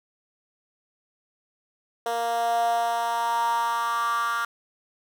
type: tone with high-pass filter sweep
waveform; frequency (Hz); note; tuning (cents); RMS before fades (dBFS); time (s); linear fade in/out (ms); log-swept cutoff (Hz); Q
10% pulse; 233.1; A#3; 0; -25; 2.06-4.45; 2; 570 to 1300; 6.1
effects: none